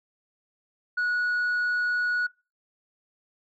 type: tone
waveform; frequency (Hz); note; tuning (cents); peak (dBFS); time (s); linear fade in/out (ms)
sine; 1462; F#6; -21; -21; 0.97-2.27; 10
effects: noise-tail reverb RT60 0.3 s tail -24 dB re dry + tanh soft clip ceiling -22 dBFS